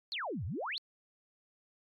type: exponential two-way sweep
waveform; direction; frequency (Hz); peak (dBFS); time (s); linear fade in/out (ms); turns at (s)
sine; down then up; 4557 to 77 to 4557; -35; 0.12-0.78; 0; 0.45
effects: AAC 64 kbps